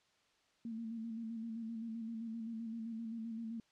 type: tone with vibrato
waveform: sine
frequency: 226.6 Hz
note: A#3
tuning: 49 cents flat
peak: -40 dBFS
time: 0.65-3.6 s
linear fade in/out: 2 ms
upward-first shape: square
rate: 7.7 Hz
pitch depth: 35 cents each way
effects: white hiss -73 dBFS RMS until 3.71 s + low-pass 5000 Hz 12 dB/octave